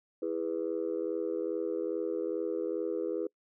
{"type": "chord", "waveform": "sine", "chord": "E major", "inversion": "none", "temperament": "just", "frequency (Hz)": [329.6, 412, 494.4], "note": ["E4", "G#4", "B4"], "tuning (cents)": [0, -14, 2], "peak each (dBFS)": -34, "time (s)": [0.22, 3.27], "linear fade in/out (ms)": 5, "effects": ["noise-tail reverb RT60 0.1 s tail -26 dB re dry", "tanh soft clip ceiling -23 dBFS"]}